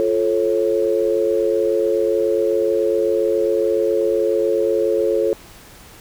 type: chord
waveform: sine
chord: F augmented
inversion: none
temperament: just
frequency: 349.2 / 436.5 / 545.7 Hz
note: F4 / A4 / C#5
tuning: 0 / -14 / -27 cents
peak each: -21 / -18 / -20 dBFS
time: 0-5.33 s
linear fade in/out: 0 ms
effects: pink hiss -43 dBFS RMS until 6 s